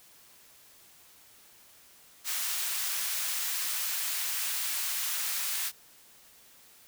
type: high-pass noise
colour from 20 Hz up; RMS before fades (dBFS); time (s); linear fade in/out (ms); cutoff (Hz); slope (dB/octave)
white; -32; 2.24-5.72; 50; 1200; 12
effects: white hiss -57 dBFS RMS until 6.87 s